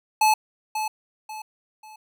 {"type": "tone with echo", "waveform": "square", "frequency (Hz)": 863, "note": "A5", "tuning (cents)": -34, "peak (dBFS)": -16, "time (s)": [0.21, 0.34], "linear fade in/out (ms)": 5, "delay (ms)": 540, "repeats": 3, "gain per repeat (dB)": -9, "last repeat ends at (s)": 1.96, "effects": []}